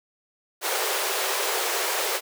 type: high-pass noise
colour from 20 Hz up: pink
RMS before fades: -26 dBFS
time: 0.61-2.21 s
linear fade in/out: 50 ms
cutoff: 360 Hz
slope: 96 dB/octave
effects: none